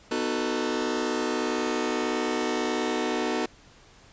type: chord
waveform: sawtooth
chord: B dominant seventh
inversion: none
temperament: just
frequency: 246.9 / 308.7 / 370.4 / 444.5 Hz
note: B3 / D#4 / F#4 / A4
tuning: 0 / -14 / +2 / +18 cents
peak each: -27 dBFS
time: 0.11-3.46 s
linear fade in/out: 5 ms
effects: pink hiss -54 dBFS RMS until 4.12 s + resampled to 16000 Hz